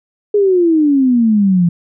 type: exponential sweep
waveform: sine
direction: down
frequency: 420.6 to 168.3 Hz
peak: -8 dBFS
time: 0.34-1.69 s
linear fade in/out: 5 ms
effects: none